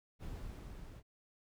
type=noise with level ramp; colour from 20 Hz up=brown; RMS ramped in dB=-44 to -51 dBFS; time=0.19-1.03 s; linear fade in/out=50 ms; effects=none